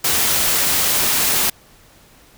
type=noise; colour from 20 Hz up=white; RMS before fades=-17 dBFS; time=0.04-1.5 s; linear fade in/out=5 ms; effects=pink hiss -49 dBFS RMS until 2.37 s